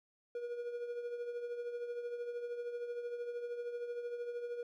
triangle tone with tremolo, 479.6 Hz, A#4, 49 cents sharp, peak -34 dBFS, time 0.35-4.63 s, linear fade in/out 2 ms, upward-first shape triangle, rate 13 Hz, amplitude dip 60%, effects none

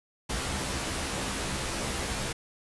pink noise with comb filter, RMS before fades -32 dBFS, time 0.29-2.33 s, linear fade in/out 10 ms, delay 15 ms, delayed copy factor +0.6, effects resampled to 24000 Hz

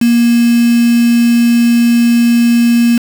sine tone with quantisation, 235.9 Hz, A#3, 21 cents sharp, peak -6 dBFS, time 0.01-2.98 s, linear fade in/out 5 ms, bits 3, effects none

